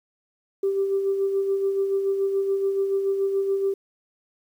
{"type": "tone with tremolo", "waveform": "sine", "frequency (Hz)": 392, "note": "G4", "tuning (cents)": 0, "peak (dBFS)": -18, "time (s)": [0.63, 3.74], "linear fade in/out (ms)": 5, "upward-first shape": "sine", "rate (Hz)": 7, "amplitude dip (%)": 45, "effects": ["tanh soft clip ceiling -14 dBFS", "9-bit"]}